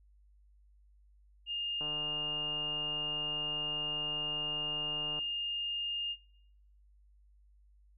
sine tone, 2825 Hz, F7, 19 cents sharp, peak -34 dBFS, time 1.46-6.16 s, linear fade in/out 50 ms
click train, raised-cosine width 1 ms, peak -32 dBFS, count 508, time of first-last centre 1.81-5.19 s, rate 150 Hz
effects noise-tail reverb RT60 0.7 s tail -18 dB re dry + added 50 Hz sine -60 dBFS peak until 7.97 s

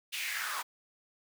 pink noise with high-pass filter sweep, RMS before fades -36 dBFS, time 0.12-0.63 s, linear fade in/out 20 ms, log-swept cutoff 2900 to 980 Hz, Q 3.9, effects none

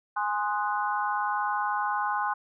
sine chord, Ab dominant seventh, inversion none, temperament equal, 830.6 / 1046.5 / 1244.5 / 1480 Hz, Ab5 / C6 / Eb6 / Gb6, 0 / 0 / 0 / 0 cents, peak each -29 / -30 / -34 / -33 dBFS, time 0.16-2.34 s, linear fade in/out 10 ms, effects none

